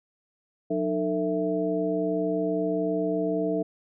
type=tone cluster; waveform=sine; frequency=181.1 / 303.6 / 451 / 660 Hz; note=F#3 / D#4 / A4 / E5; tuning=-37 / -42 / +43 / +2 cents; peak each=-32 / -28 / -28 / -30 dBFS; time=0.7-3.63 s; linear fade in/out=10 ms; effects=none